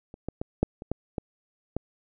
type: clicks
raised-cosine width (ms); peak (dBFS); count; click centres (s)
2; -29 / -18 / -17 / -8 / -25 / -14 / -16 / -15; 8; 0.141 / 0.286 / 0.415 / 0.63 / 0.821 / 0.916 / 1.182 / 1.766
effects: none